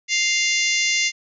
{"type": "harmonic tone", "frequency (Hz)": 698.5, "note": "F5", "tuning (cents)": 0, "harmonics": [3, 4, 5, 6, 7, 8, 9, 10], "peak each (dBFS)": [-21, -25, -29, -30, -28, -29, -26, -32], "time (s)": [0.08, 1.12], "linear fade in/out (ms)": 50, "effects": []}